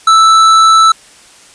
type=tone with tanh clipping; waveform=triangle; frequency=1318.5 Hz; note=E6; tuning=in tune; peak=-5 dBFS; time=0.07-0.92 s; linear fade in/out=5 ms; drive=17 dB; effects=white hiss -40 dBFS RMS until 1.54 s + resampled to 22050 Hz